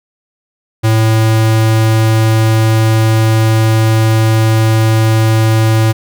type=tone; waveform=square; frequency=110.9 Hz; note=A2; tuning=14 cents sharp; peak=-8 dBFS; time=0.83-5.93 s; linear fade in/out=20 ms; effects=none